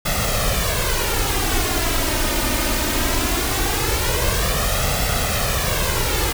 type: noise with flanger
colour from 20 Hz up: pink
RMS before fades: -20 dBFS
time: 0.05-6.33 s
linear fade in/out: 10 ms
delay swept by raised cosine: 1.5 to 3.3 ms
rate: 0.2 Hz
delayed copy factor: +0.65
effects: none